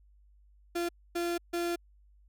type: tone bursts at uneven times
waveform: 35% pulse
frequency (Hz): 344.5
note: F4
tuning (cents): -24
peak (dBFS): -28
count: 3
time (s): 0.75-0.89 / 1.15-1.38 / 1.53-1.76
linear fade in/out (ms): 10
effects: added 50 Hz sine -58 dBFS peak until 2.28 s